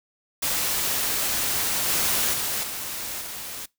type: noise with level steps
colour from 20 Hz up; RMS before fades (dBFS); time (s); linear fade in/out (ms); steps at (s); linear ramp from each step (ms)
white; -25 / -23 / -27 / -32 / -35; 0.42-3.66; 10; 1.88 / 2.33 / 2.63 / 3.21; 5
effects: noise-tail reverb RT60 0.2 s tail -23 dB re dry